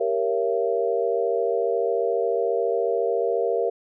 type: chord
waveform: sine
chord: G diminished seventh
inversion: none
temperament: equal with one note detuned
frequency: 392 / 466.2 / 554.4 / 675.8 Hz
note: G4 / Bb4 / Db5 / Fb5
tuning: 0 / 0 / 0 / +43 cents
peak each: -27 / -23 / -29 / -27 dBFS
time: 0-3.7 s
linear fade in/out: 10 ms
effects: none